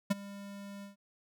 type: tone with ADSR envelope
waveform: square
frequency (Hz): 200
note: G3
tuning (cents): +35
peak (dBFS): -24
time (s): 0.1-0.96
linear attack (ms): 12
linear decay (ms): 22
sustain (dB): -20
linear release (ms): 130
effects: none